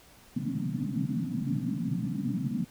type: band-pass noise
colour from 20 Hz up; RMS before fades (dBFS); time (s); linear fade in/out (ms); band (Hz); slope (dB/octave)
white; -31; 0.36-2.65; 5; 120 to 280; 96
effects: pink hiss -56 dBFS RMS until 2.7 s